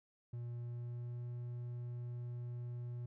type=tone with pitch glide; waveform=triangle; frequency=119.7 to 121.02 Hz; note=A#2 to B2; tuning=+46 to -35 cents; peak=-39 dBFS; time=0.33-3.06 s; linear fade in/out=5 ms; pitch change=+19 cents; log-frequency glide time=0.6-1.26 s; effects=none